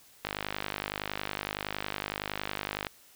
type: click train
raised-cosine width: 0.3 ms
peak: -15 dBFS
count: 134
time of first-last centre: 0.25-2.868 s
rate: 50.8 Hz
effects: white hiss -58 dBFS RMS until 3.15 s